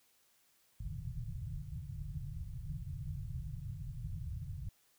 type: low-pass noise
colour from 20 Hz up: white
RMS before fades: -42 dBFS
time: 0.8-4.69 s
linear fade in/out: 5 ms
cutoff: 160 Hz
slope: 96 dB/octave
effects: white hiss -71 dBFS RMS until 4.98 s